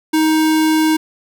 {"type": "tone", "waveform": "square", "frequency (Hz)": 314.1, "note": "D#4", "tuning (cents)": 16, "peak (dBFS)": -12, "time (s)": [0.13, 0.97], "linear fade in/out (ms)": 10, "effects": []}